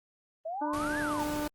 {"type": "exponential two-way sweep", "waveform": "sine", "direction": "up then down", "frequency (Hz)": [622.3, 1760, 826], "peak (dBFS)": -33, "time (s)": [0.45, 1.24], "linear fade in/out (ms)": 10, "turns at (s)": 0.99}
{"type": "harmonic tone", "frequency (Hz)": 297.5, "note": "D4", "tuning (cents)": 22, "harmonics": [1, 2, 3, 4, 5], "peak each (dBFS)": [-33, -37, -39, -45, -45], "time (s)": [0.61, 1.48], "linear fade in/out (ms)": 10}
{"type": "noise", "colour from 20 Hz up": "pink", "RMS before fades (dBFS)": -40, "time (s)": [0.73, 1.48], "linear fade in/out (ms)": 5}
{"effects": ["Opus 32 kbps"]}